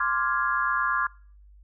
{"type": "chord", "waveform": "sine", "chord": "D half-diminished seventh", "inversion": "third", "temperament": "equal", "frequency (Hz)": [1046.5, 1174.7, 1396.9, 1661.2], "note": ["C6", "D6", "F6", "Ab6"], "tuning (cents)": [0, 0, 0, 0], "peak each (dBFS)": -28, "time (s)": [0, 1.07], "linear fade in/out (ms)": 5, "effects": ["noise-tail reverb RT60 0.5 s tail -25 dB re dry", "added 50 Hz sine -49 dBFS peak until 1.63 s"]}